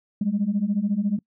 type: beating tone pair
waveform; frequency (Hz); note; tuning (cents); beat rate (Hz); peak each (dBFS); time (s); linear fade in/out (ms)
sine; 196 / 210; G3 / G#3; 0 / +19; 14; -24 / -22; 0.21-1.19; 5
effects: noise-tail reverb RT60 0.1 s tail -26 dB re dry + tanh soft clip ceiling -14 dBFS